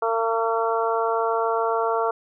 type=harmonic tone; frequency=227 Hz; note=A#3; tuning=46 cents flat; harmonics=2 / 3 / 4 / 5 / 6; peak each=-24 / -26 / -27 / -28 / -29 dBFS; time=0.02-2.11 s; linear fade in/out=5 ms; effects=none

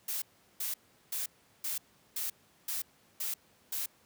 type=noise bursts; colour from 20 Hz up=blue; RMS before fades=-35 dBFS; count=8; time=0.08-3.86 s; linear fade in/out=5 ms; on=140 ms; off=380 ms; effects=pink hiss -65 dBFS RMS until 4.05 s + high-pass 100 Hz 12 dB/octave

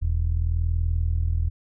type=tone with low-pass filter; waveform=sawtooth; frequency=40.66 Hz; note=E1; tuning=23 cents flat; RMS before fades=-23 dBFS; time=0.01-1.5 s; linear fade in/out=20 ms; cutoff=85 Hz; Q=3.3; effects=none

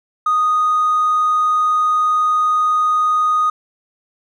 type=tone with hard clipping; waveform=sine; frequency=1241 Hz; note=D#6; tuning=5 cents flat; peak=-13 dBFS; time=0.26-3.5 s; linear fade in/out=5 ms; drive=1 dB; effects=none

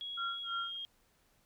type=tone with pitch glide; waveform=sine; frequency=3322 to 3239 Hz; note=G#7 to G#7; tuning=0 to -44 cents; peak=-39 dBFS; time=0.01-0.85 s; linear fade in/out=0 ms; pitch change=-44 cents; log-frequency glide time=0.43-0.48 s
type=tone with tremolo; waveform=sine; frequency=1376 Hz; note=F6; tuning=26 cents flat; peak=-34 dBFS; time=0.17-0.77 s; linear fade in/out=10 ms; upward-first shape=sine; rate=3.1 Hz; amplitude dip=100%
effects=pink hiss -71 dBFS RMS until 1.45 s

